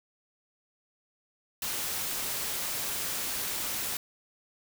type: noise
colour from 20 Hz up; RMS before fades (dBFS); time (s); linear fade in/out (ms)
white; -33; 1.62-3.97; 2
effects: none